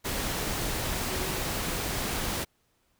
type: tone in noise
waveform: sine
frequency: 374.9 Hz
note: F#4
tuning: 23 cents sharp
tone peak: -37 dBFS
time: 1.09-1.41 s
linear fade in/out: 20 ms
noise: pink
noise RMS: -31 dBFS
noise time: 0.04-2.45 s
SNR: -9 dB
effects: pink hiss -71 dBFS RMS until 2.99 s